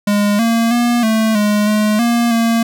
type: tone with pitch steps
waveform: square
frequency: 205.4 / 229.7 / 239.2 / 220.7 / 208.5 / 212.1 / 235.8 / 229.7 Hz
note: G#3 / A#3 / A#3 / A3 / G#3 / G#3 / A#3 / A#3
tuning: -19 / -25 / +45 / +5 / +7 / +37 / +20 / -25 cents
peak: -12 dBFS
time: 0.07-2.63 s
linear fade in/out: 5 ms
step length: 320 ms
effects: none